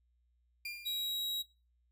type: tone with exponential decay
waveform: 30% pulse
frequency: 2397 Hz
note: D7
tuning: 35 cents sharp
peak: -35 dBFS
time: 0.65-1.25 s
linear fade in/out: 5 ms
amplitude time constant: 130 ms
type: tone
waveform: 45% pulse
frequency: 3842 Hz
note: B7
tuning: 48 cents flat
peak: -34 dBFS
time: 0.85-1.43 s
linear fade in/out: 20 ms
effects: noise-tail reverb RT60 0.3 s tail -19 dB re dry + added 60 Hz sine -70 dBFS peak until 1.91 s